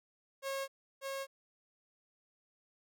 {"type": "tone with echo", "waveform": "sawtooth", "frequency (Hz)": 544, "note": "C#5", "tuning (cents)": -33, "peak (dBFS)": -32, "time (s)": [0.42, 0.68], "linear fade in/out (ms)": 50, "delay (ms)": 590, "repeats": 1, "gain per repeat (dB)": -2, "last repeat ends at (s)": 1.27, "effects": []}